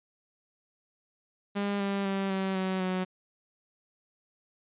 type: tone with pitch steps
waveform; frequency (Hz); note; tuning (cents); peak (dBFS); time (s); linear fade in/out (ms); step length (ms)
sawtooth; 201.8 / 198.33 / 194.93 / 191.58 / 188.29 / 185.05; G#3 / G3 / G3 / G3 / F#3 / F#3; -49 / +20 / -9 / -39 / +31 / 0; -24; 1.55-3.05; 20; 250
effects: resampled to 8000 Hz